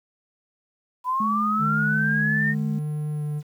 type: linear sweep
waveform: sine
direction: up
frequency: 989 to 1852 Hz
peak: -21 dBFS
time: 1.04-2.55 s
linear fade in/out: 50 ms
type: tone with vibrato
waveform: sine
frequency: 212.7 Hz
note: G#3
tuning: 42 cents sharp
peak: -25 dBFS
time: 1.2-2.79 s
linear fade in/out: 5 ms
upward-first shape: sine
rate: 5.6 Hz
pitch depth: 11 cents each way
type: tone with pitch glide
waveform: triangle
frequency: 150.8 to 149.07 Hz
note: D3 to D3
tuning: +46 to +26 cents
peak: -23 dBFS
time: 1.58-3.43 s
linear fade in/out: 50 ms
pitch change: -20 cents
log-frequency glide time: 3.14-3.24 s
effects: 9-bit